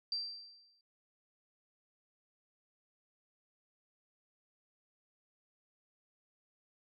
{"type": "tone with exponential decay", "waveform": "sine", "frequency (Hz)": 4699, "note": "D8", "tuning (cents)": 0, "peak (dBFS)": -32, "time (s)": [0.12, 0.81], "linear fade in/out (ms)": 2, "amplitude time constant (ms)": 150, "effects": ["noise-tail reverb RT60 0.1 s tail -21 dB re dry"]}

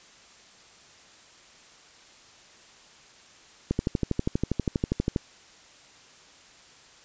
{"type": "click train", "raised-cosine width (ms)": 3, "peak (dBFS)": -11, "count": 19, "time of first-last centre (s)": [3.71, 5.162], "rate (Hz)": 12.4, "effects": ["white hiss -53 dBFS RMS until 7.04 s", "resampled to 16000 Hz"]}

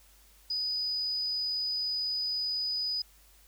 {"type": "tone", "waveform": "sine", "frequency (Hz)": 4971, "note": "D#8", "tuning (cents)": -2, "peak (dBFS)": -29, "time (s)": [0.5, 3.02], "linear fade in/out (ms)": 5, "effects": ["added 50 Hz sine -60 dBFS peak until 3.47 s", "white hiss -61 dBFS RMS until 3.47 s"]}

